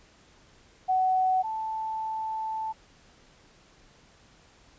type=tone pair in turn; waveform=sine; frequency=748 / 879.5 Hz; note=F#5 / A5; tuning=+19 / -1 cents; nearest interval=minor third; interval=280 cents; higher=second; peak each=-21 / -29 dBFS; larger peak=first; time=0.88-1.43 / 1.43-2.73 s; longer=second; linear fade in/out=20 ms; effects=pink hiss -58 dBFS RMS until 4.78 s + resampled to 16000 Hz